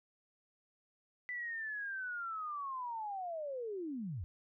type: linear sweep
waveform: sine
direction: down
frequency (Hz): 1995 to 73.8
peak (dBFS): -38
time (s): 1.29-4.24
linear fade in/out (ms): 0
effects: none